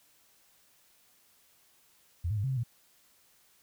sine tone with pitch steps, 85.4 / 107.6 / 101 / 133.6 / 131.9 / 118 Hz, F2 / A2 / G#2 / C3 / C3 / A#2, -38 / -38 / -48 / +36 / +14 / +22 cents, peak -28 dBFS, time 2.24-2.636 s, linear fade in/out 10 ms, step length 66 ms, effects white hiss -65 dBFS RMS until 3.62 s

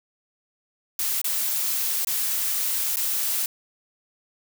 blue noise with dropouts, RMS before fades -25 dBFS, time 0.99-3.46 s, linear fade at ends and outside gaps 2 ms, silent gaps 1.216-1.243 / 2.048-2.071 / 2.959-2.969 s, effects none

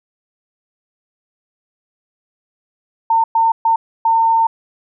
sine tone bursts at uneven times, 907 Hz, A#5, 48 cents flat, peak -10 dBFS, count 4, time 3.1-3.24 / 3.35-3.52 / 3.65-3.76 / 4.05-4.47 s, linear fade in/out 5 ms, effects none

